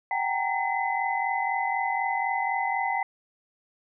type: tone cluster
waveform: sine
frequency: 760 / 804 / 923 / 2024 Hz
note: F#5 / G5 / A#5 / B6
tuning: +46 / +44 / -17 / +42 cents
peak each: -30 dBFS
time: 0.11-3.03 s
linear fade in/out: 2 ms
effects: none